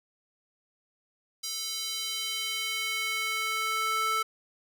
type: tone with high-pass filter sweep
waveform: square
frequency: 440 Hz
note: A4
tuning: in tune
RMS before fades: -31 dBFS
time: 1.43-4.23 s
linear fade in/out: 10 ms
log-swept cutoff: 4800 to 1200 Hz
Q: 2
effects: none